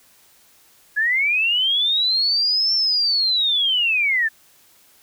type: linear two-way sweep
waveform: sine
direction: up then down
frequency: 1661.2 to 5420 to 1725 Hz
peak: -16 dBFS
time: 0.96-4.29 s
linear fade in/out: 20 ms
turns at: 2.74 s
effects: white hiss -54 dBFS RMS until 5.02 s